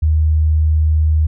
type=tone; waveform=sine; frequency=77.78 Hz; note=D#2; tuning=in tune; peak=-10 dBFS; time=0.02-1.27 s; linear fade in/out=10 ms; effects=none